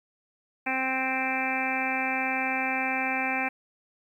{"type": "harmonic tone", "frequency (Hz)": 261.6, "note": "C4", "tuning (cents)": 0, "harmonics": [1, 2, 3, 4, 5, 6, 7, 8, 9, 10], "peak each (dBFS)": [-34, -39, -31, -39, -42, -36, -36, -38, -30, -36], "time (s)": [0.66, 3.49], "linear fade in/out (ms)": 10, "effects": ["10-bit"]}